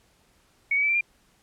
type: tone with pitch steps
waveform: sine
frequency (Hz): 2227 / 2269 / 2311 / 2354 / 2398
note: C#7 / C#7 / D7 / D7 / D7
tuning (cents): +7 / +40 / -28 / +3 / +36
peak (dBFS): -20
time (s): 0.71-1.01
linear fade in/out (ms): 5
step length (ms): 60
effects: pink hiss -63 dBFS RMS until 1.42 s + low-pass 12000 Hz 12 dB/octave